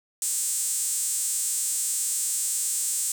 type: tone with high-pass filter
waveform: sawtooth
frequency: 309.2 Hz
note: D#4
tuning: 11 cents flat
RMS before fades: -27 dBFS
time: 0.22-3.12 s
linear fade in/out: 2 ms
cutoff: 8000 Hz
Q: 3.9
effects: none